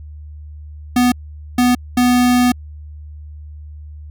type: tone bursts at uneven times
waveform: square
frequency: 246.9 Hz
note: B3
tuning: in tune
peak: -11 dBFS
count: 3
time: 0.96-1.12 / 1.58-1.75 / 1.97-2.52 s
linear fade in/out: 5 ms
effects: added 75 Hz sine -31 dBFS peak until 4.1 s